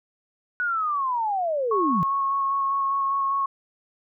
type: linear sweep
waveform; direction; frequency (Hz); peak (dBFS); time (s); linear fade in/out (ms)
sine; down; 1480 to 152; -22; 0.6-2.03; 0
type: tone with vibrato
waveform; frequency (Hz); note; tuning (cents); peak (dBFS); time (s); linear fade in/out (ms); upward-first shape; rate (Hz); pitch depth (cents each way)
sine; 1098; C#6; -17; -21; 1.71-3.46; 5; square; 5; 11
effects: none